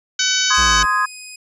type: harmonic tone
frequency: 755 Hz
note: F#5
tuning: 35 cents sharp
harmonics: 2 / 3 / 4 / 5 / 6 / 7 / 8 / 9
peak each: -22 / -27 / -22 / -24 / -24 / -25 / -22 / -26 dBFS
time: 0.19-0.83 s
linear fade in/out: 5 ms
type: chord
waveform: sine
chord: Ab major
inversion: first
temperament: just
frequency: 1038.3 / 1245.9 / 1661.2 Hz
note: C6 / Eb6 / Ab6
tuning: -14 / +2 / 0 cents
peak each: -19 dBFS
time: 0.5-1.06 s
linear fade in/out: 10 ms
type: tone with pitch glide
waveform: 10% pulse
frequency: 2560 to 2503 Hz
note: D#7 to D#7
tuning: +49 to +10 cents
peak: -24 dBFS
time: 0.54-1.36 s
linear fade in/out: 5 ms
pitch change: -39 cents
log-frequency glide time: 0.78-0.92 s
type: exponential sweep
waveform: square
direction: down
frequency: 65.6 to 51.8 Hz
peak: -23 dBFS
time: 0.57-0.86 s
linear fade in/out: 20 ms
effects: resampled to 22050 Hz